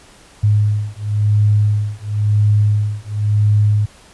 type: beating tone pair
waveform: sine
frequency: 104.2 / 105.16 Hz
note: G#2 / G#2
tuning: +6 / +22 cents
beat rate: 0.96 Hz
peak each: -15 dBFS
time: 0.43-3.86 s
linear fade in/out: 10 ms
effects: pink hiss -45 dBFS RMS until 4.13 s + resampled to 24000 Hz